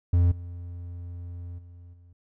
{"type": "tone with level steps", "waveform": "triangle", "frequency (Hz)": 87.31, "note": "F2", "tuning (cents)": 0, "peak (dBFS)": [-15, -33, -42, -48], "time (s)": [0.13, 2.13], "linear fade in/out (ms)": 5, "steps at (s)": [0.31, 1.58, 1.93], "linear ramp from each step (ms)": 10, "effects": []}